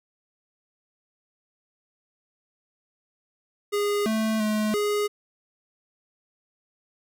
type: tone with pitch steps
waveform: square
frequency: 410.5 / 219.6 / 213.9 / 414.8 Hz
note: G#4 / A3 / A3 / G#4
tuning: -20 / -3 / -49 / -2 cents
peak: -23 dBFS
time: 3.72-5.08 s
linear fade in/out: 20 ms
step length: 340 ms
effects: none